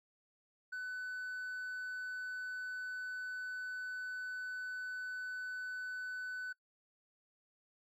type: tone with hard clipping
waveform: sine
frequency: 1500 Hz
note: F#6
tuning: 23 cents sharp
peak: -40 dBFS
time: 0.72-6.53 s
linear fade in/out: 10 ms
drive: 2 dB
effects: noise-tail reverb RT60 0.1 s tail -25 dB re dry